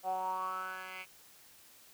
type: tone with band-pass filter sweep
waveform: 10% pulse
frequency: 186.4 Hz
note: F#3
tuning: 13 cents sharp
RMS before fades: -38 dBFS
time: 0.03-1.06 s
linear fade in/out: 50 ms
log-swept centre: 690 to 2300 Hz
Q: 7.1
effects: white hiss -59 dBFS RMS until 1.93 s